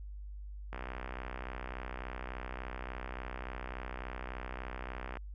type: click train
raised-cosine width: 0.5 ms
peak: -26 dBFS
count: 283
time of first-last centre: 0.73-5.171 s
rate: 63.5 Hz
effects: added 50 Hz sine -42 dBFS peak until 5.34 s